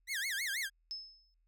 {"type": "tone with vibrato", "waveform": "sawtooth", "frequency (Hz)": 1864.7, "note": "A#6", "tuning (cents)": 0, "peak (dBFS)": -31, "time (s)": [0.07, 0.7], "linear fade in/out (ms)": 50, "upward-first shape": "sine", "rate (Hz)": 6.2, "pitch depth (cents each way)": 290}
{"type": "tone with exponential decay", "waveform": "sine", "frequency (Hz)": 5220, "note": "E8", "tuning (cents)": -18, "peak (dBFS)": -36, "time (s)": [0.91, 1.34], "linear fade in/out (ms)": 0, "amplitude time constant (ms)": 92}
{"effects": ["added 41 Hz sine -70 dBFS peak until 1.47 s"]}